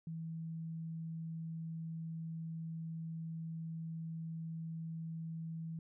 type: tone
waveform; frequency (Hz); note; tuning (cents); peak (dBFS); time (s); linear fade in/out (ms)
sine; 162.9; E3; -20; -40; 0.07-5.79; 2
effects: none